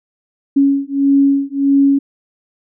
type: beating tone pair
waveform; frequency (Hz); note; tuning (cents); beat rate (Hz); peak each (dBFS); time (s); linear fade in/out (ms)
sine; 276.8 / 278.4; C#4 / C#4; -2 / +8; 1.6; -13; 0.56-1.99; 10
effects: none